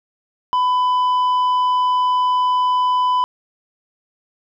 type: tone with tanh clipping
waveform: sine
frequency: 1000 Hz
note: B5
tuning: 21 cents sharp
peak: -15 dBFS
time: 0.53-3.24 s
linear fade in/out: 0 ms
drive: 5 dB
effects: none